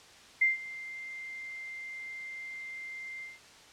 sine tone with ADSR envelope, 2093 Hz, C7, in tune, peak -20 dBFS, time 0.41-3.4 s, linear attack 10 ms, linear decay 150 ms, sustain -19 dB, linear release 180 ms, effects white hiss -54 dBFS RMS until 3.72 s + low-pass 6000 Hz 12 dB/octave

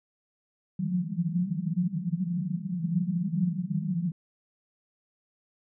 white band-pass noise, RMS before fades -29 dBFS, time 0.79-4.12 s, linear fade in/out 2 ms, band 160 to 190 Hz, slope 96 dB/octave, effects none

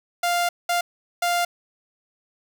sawtooth tone bursts at uneven times, 698.5 Hz, F5, in tune, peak -16 dBFS, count 3, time 0.23-0.49 / 0.69-0.81 / 1.22-1.45 s, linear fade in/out 5 ms, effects none

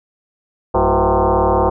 sine tone with frequency modulation, 196 Hz, G3, in tune, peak -11 dBFS, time 0.74-1.7 s, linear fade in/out 10 ms, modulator 143 Hz, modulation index 6.1, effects none

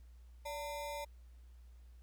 square ring-modulated tone, 743 Hz, F#5, 7 cents sharp, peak -38 dBFS, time 0.45-1.05 s, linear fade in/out 10 ms, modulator 165 Hz, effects added 60 Hz sine -54 dBFS peak until 2.02 s + pink hiss -75 dBFS RMS until 2.02 s

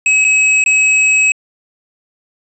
square tone with dropouts, 2560 Hz, D#7, 49 cents sharp, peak -9 dBFS, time 0.06-1.32 s, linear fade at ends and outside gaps 2 ms, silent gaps 0.244-0.248 / 0.64-0.661 s, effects resampled to 22050 Hz

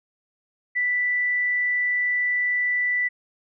sine tone, 1975.5 Hz, B6, in tune, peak -20 dBFS, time 0.75-3.09 s, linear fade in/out 20 ms, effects none

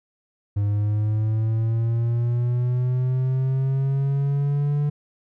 triangle linear sweep, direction up, 101.4 to 146.83 Hz, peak -17 dBFS, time 0.56-4.9 s, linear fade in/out 10 ms, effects none

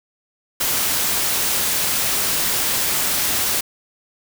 white noise, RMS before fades -20 dBFS, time 0.6-3.61 s, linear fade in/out 10 ms, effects none

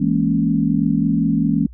sine chord, A# half-diminished seventh, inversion second, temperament equal, 164.81 / 207.7 / 233.1 / 277.2 Hz, E3 / G#3 / A#3 / C#4, 0 / 0 / 0 / 0 cents, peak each -20 dBFS, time 0-1.67 s, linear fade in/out 10 ms, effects added 60 Hz sine -36 dBFS peak until 1.73 s

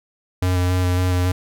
square tone with vibrato, 90.6 Hz, F#2, 36 cents flat, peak -17 dBFS, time 0.42-1.32 s, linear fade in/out 5 ms, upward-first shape square, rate 3.6 Hz, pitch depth 14 cents each way, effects none

